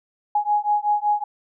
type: beating tone pair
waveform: sine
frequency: 830.6 / 835.9 Hz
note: G#5 / G#5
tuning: 0 / +11 cents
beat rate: 5.3 Hz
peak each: -21 dBFS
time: 0.35-1.24 s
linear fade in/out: 5 ms
effects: none